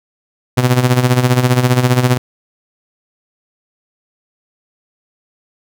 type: tone with tremolo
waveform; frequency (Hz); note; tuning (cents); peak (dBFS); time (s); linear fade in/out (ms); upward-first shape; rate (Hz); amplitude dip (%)
sawtooth; 125.2; B2; +24; -3; 0.57-2.18; 10; sine; 15; 70
effects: none